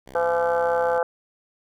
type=tone; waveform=5% pulse; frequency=65.41 Hz; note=C2; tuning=in tune; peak=-30 dBFS; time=0.06-0.99 s; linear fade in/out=10 ms
type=harmonic tone; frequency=169.9 Hz; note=F3; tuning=47 cents flat; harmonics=3 / 4 / 5 / 6 / 7 / 8 / 9; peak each=-21 / -28 / -26 / -38 / -33 / -34 / -32 dBFS; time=0.15-1.03 s; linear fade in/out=2 ms
effects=none